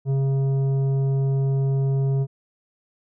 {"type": "tone with tanh clipping", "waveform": "triangle", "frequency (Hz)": 136, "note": "C#3", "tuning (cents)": -33, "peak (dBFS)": -20, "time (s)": [0.05, 2.27], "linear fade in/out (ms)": 50, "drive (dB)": 13, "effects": []}